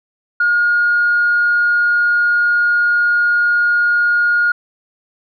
sine tone, 1429 Hz, F6, 39 cents sharp, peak -10 dBFS, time 0.4-4.52 s, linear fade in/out 5 ms, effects tanh soft clip ceiling -6 dBFS

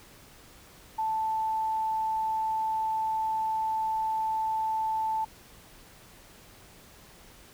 sine tone, 880 Hz, A5, in tune, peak -26 dBFS, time 0.98-5.25 s, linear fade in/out 10 ms, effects pink hiss -53 dBFS RMS until 7.53 s

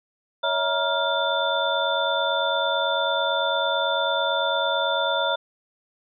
sine tone cluster, 561 / 650 / 948 / 1399 / 3544 Hz, C#5 / E5 / A#5 / F6 / A7, +21 / -24 / +29 / +3 / +12 cents, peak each -27 dBFS, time 0.43-5.36 s, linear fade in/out 10 ms, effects none

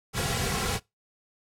pink noise with comb filter, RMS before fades -28 dBFS, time 0.13-0.8 s, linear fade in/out 50 ms, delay 3.3 ms, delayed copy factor -0.75, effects noise-tail reverb RT60 0.2 s tail -23 dB re dry + low-pass 11000 Hz 12 dB/octave

